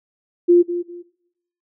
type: tone with echo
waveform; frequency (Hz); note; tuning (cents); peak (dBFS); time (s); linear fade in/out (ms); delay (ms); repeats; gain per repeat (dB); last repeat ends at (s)
sine; 349.2; F4; 0; -8; 0.48-0.63; 20; 200; 2; -12; 1.03
effects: noise-tail reverb RT60 0.8 s tail -21 dB re dry